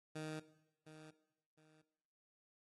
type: tone with echo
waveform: 15% pulse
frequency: 155.56 Hz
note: D#3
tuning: in tune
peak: -37 dBFS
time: 0.15-0.4 s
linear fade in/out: 10 ms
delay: 710 ms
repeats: 2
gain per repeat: -12 dB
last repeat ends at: 1.82 s
effects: noise-tail reverb RT60 0.9 s tail -17 dB re dry + AAC 32 kbps